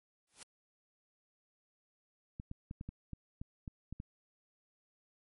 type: noise with exponential growth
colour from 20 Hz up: white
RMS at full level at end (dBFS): -46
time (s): 0.27-0.43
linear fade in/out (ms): 2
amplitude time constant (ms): 33
type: clicks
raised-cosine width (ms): 5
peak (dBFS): -30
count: 10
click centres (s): 2.399 / 2.514 / 2.711 / 2.811 / 2.89 / 3.133 / 3.415 / 3.678 / 3.926 / 4.001
effects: MP3 48 kbps